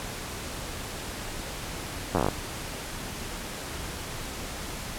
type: slowing click train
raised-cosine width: 1 ms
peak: -10 dBFS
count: 10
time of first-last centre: 2.15-2.286 s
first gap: 10 ms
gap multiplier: 1.1
effects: pink hiss -36 dBFS RMS until 4.98 s + low-pass 12000 Hz 12 dB/octave